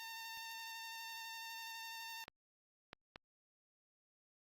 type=tone with vibrato; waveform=10% pulse; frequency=907 Hz; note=A#5; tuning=48 cents flat; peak=-38 dBFS; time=0-2.24 s; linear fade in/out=0 ms; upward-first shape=square; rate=12 Hz; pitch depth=11 cents each way
type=clicks; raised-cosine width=0.3 ms; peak=-32 dBFS; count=3; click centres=2.281 / 2.931 / 3.159 s
effects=Opus 24 kbps